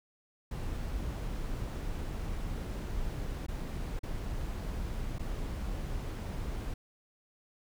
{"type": "noise with dropouts", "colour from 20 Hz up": "brown", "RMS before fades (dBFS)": -36, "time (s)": [0.51, 6.74], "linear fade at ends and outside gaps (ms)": 5, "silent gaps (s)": [[3.465, 3.483], [3.992, 4.032], [5.185, 5.193]], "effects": []}